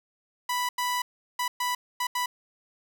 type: tone bursts at uneven times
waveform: sawtooth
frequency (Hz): 987.8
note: B5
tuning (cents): 0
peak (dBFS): -22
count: 6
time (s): 0.49-0.69 / 0.78-1.02 / 1.39-1.48 / 1.6-1.75 / 2-2.07 / 2.15-2.26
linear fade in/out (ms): 5
effects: none